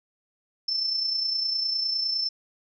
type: tone with amplitude modulation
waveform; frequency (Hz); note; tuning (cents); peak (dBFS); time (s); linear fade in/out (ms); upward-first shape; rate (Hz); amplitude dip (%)
sine; 5310; E8; +12; -22; 0.68-2.29; 5; sine; 29.8; 45
effects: none